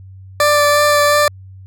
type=tone with vibrato; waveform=20% pulse; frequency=587.3 Hz; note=D5; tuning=in tune; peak=-5 dBFS; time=0.4-1.28 s; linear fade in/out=2 ms; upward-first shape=sine; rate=2.8 Hz; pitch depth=11 cents each way; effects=added 95 Hz sine -34 dBFS peak until 1.66 s